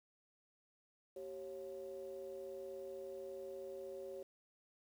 triangle ring-modulated tone, 80.7 Hz, E2, 36 cents flat, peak -40 dBFS, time 1.16-4.23 s, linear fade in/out 5 ms, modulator 466 Hz, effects 11-bit

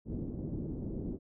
white low-pass noise, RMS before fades -38 dBFS, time 0.05-1.19 s, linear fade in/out 50 ms, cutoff 330 Hz, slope 24 dB/octave, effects none

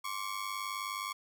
sawtooth ring-modulated tone, 1108.7 Hz, C#6, in tune, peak -29 dBFS, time 0.04-1.13 s, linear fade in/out 10 ms, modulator 49.8 Hz, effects none

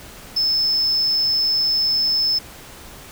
triangle tone, 5250 Hz, E8, 8 cents flat, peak -15 dBFS, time 0.36-2.39 s, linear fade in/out 10 ms, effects pink hiss -40 dBFS RMS until 3.11 s

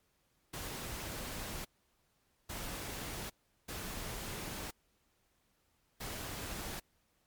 pink noise bursts at uneven times, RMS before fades -42 dBFS, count 4, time 0.53-1.65 / 2.49-3.3 / 3.68-4.71 / 6-6.8 s, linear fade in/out 10 ms, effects pink hiss -75 dBFS RMS until 7.26 s + MP3 96 kbps

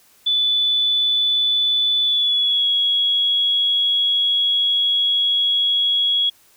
sine tone with pitch glide, 3483 to 3331 Hz, A7 to G#7, -18 to +4 cents, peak -15 dBFS, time 0.26-6.3 s, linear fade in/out 10 ms, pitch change -78 cents, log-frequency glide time 2.02-2.67 s, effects white hiss -54 dBFS RMS until 6.56 s

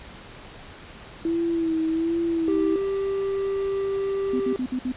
sine tone with vibrato, 328.7 Hz, E4, 5 cents flat, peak -21 dBFS, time 1.25-2.76 s, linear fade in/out 2 ms, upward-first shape sine, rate 1.3 Hz, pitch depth 44 cents each way
triangle tone, 392 Hz, G4, in tune, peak -21 dBFS, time 2.48-4.56 s, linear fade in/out 0 ms
sine tone bursts, 254.1 Hz, B3, 49 cents sharp, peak -23 dBFS, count 5, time 4.33-4.921 s, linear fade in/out 5 ms, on 71 ms, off 59 ms
effects pink hiss -43 dBFS RMS until 4.96 s + resampled to 8000 Hz

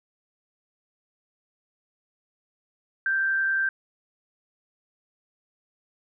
sine tone with amplitude modulation, 1568 Hz, G6, in tune, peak -20 dBFS, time 3.06-3.69 s, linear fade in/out 2 ms, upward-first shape sine, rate 151 Hz, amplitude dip 30%, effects none

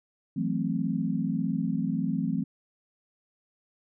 sine chord, F# half-diminished seventh, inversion third, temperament equal, 164.81 / 185 / 220 / 261.6 Hz, E3 / F#3 / A3 / C4, 0 / 0 / 0 / 0 cents, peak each -31 dBFS, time 0.36-2.44 s, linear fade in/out 10 ms, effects none

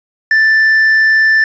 triangle tone, 1766 Hz, A6, 6 cents sharp, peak -5 dBFS, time 0.31-1.44 s, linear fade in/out 2 ms, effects resampled to 16000 Hz + 7-bit

